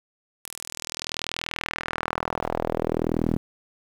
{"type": "tone with band-pass filter sweep", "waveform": "sawtooth", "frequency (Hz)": 40.53, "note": "E1", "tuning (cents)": -29, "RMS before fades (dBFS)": -29, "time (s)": [0.44, 3.37], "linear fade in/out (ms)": 0, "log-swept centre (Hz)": [11000, 230], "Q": 1.6, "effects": ["8-bit"]}